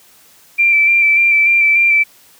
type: tone with vibrato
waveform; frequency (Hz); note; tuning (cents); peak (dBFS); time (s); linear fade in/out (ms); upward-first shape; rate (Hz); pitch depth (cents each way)
sine; 2349; D7; 0; -8; 0.58-2.04; 20; square; 3.4; 19
effects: white hiss -47 dBFS RMS until 2.39 s + high-pass 60 Hz 12 dB/octave